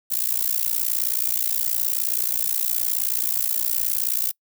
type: noise with amplitude modulation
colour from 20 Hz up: violet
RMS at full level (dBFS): -19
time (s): 0.1-4.32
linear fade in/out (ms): 20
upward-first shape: sine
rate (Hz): 59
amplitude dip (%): 100
effects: noise-tail reverb RT60 0.1 s tail -25 dB re dry